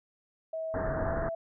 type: tone with pitch glide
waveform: sine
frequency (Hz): 644 to 661.7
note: E5 to E5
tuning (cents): -41 to +6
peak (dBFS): -32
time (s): 0.53-1.35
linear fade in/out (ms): 5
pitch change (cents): +47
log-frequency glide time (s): 1.03-1.08
type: low-pass noise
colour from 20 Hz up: pink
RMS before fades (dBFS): -33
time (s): 0.74-1.29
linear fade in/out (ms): 2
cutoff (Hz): 1800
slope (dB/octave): 96
effects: none